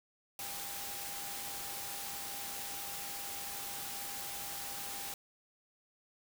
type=tone in noise; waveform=sine; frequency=800 Hz; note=G5; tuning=35 cents sharp; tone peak=-50 dBFS; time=0.39-5.14 s; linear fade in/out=2 ms; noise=white; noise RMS=-42 dBFS; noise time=0.39-5.14 s; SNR=-11 dB; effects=none